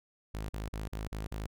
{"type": "tone bursts", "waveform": "sawtooth", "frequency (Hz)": 53, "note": "G#1", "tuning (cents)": 36, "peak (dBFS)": -32, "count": 6, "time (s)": [0.34, 1.465], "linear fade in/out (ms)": 5, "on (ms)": 150, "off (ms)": 45, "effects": []}